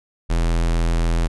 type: tone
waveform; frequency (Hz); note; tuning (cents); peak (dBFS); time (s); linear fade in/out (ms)
square; 41.85; E1; +27; -17; 0.29-1.28; 20
effects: resampled to 24000 Hz